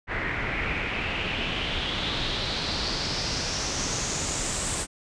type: noise with low-pass filter sweep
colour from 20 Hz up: pink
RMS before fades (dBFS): -29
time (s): 0.07-4.87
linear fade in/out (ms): 50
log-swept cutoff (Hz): 1900 to 8500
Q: 4
effects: resampled to 22050 Hz